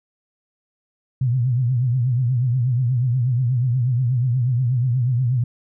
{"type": "tone with vibrato", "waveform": "sine", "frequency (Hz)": 124.4, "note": "B2", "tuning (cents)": 13, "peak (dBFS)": -16, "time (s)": [1.21, 5.44], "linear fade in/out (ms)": 5, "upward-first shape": "triangle", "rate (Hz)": 8.3, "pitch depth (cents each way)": 140, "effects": []}